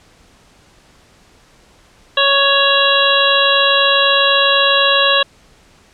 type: harmonic tone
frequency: 556 Hz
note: C#5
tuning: 5 cents sharp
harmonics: 1 / 2 / 3 / 5 / 6 / 7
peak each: -17 / -17 / -17 / -17 / -17 / -17 dBFS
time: 2.17-5.23 s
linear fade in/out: 5 ms
effects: pink hiss -49 dBFS RMS until 5.93 s + low-pass 8000 Hz 12 dB/octave